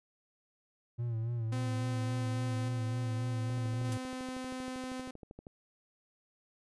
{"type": "tone with vibrato", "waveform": "triangle", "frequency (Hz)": 115.7, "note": "A#2", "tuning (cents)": -13, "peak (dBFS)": -30, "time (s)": [0.98, 3.98], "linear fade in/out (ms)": 20, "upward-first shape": "sine", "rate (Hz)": 3.6, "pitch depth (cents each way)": 63}
{"type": "tone with tremolo", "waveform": "sawtooth", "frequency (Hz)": 257, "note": "C4", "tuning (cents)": -31, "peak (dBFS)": -34, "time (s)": [1.52, 5.11], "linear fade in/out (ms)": 5, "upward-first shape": "square", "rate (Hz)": 0.43, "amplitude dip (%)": 30}
{"type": "click train", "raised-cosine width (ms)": 2, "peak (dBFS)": -34, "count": 26, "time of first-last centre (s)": [3.5, 5.469], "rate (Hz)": 12.7}
{"type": "noise with exponential decay", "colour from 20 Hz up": "white", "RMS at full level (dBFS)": -42, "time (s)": [3.92, 4.04], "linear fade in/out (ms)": 1, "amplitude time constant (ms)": 24}
{"effects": ["resampled to 24000 Hz"]}